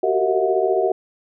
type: tone cluster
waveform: sine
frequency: 370.7 / 385.3 / 460 / 645 / 723 Hz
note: F#4 / G4 / A#4 / E5 / F#5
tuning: +3 / -30 / -23 / -38 / -40 cents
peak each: -25 / -20 / -23 / -22 / -24 dBFS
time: 0.03-0.92 s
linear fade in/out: 5 ms
effects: none